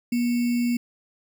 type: tone with sample-and-hold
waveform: sine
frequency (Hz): 240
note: B3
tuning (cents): -49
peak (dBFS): -20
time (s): 0.12-0.77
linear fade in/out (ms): 5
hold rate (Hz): 2450
effects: none